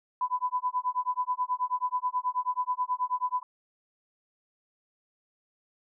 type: tone with tremolo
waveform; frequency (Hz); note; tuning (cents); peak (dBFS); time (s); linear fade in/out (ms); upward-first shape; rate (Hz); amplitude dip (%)
sine; 1000; B5; +21; -23; 0.21-3.43; 2; sine; 9.3; 100
effects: none